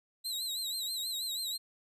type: tone with vibrato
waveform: sawtooth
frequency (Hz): 3969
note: B7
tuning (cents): +8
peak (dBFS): -31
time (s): 0.24-1.58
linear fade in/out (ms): 20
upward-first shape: sine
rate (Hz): 6.2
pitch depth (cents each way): 93
effects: resampled to 32000 Hz